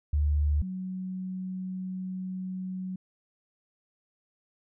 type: tone pair in turn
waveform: sine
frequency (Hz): 73.8 / 185.96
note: D2 / F#3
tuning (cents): +9 / +9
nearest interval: octave + major third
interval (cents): 1600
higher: second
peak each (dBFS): -22 / -32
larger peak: first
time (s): 0.13-0.62 / 0.62-2.96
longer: second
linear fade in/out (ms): 5
effects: none